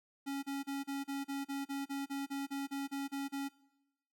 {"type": "tone bursts", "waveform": "square", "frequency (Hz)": 277.2, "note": "C#4", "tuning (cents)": 0, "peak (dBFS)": -37, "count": 16, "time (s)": [0.26, 3.49], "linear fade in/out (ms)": 20, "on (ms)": 170, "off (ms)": 34, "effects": ["noise-tail reverb RT60 0.9 s tail -21 dB re dry"]}